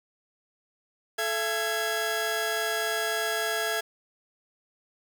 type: tone cluster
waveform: sawtooth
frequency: 435.5 / 675 / 1655 Hz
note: A4 / E5 / G#6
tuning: -18 / +41 / -6 cents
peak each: -29 / -27 / -26 dBFS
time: 1.18-3.81 s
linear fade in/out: 10 ms
effects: 8-bit